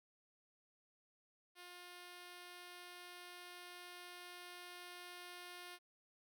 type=tone with level ramp; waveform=5% pulse; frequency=355.2 Hz; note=F4; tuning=29 cents sharp; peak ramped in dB=-42 to -39 dBFS; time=1.55-5.79 s; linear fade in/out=50 ms; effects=none